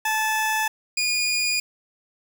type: tone pair in turn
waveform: 20% pulse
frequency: 871 / 2444 Hz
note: A5 / D#7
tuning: -18 / -32 cents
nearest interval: octave + tritone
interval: 1786 cents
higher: second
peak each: -16 dBFS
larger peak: neither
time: 0.05-0.68 / 0.97-1.6 s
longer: neither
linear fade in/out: 5 ms
effects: 7-bit